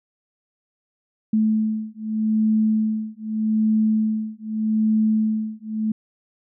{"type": "beating tone pair", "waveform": "sine", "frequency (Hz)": [217.1, 217.92], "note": ["A3", "A3"], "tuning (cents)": [-23, -16], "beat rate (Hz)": 0.82, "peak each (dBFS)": -21, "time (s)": [1.33, 5.92], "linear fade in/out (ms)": 5, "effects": []}